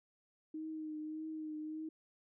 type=tone with vibrato; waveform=sine; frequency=311.1 Hz; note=D#4; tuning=in tune; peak=-40 dBFS; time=0.54-1.89 s; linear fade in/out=5 ms; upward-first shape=triangle; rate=1.7 Hz; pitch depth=32 cents each way; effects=none